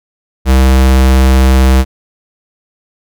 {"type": "tone", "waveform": "square", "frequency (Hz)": 65.41, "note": "C2", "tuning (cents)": 0, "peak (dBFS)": -5, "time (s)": [0.45, 1.85], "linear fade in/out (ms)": 50, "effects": []}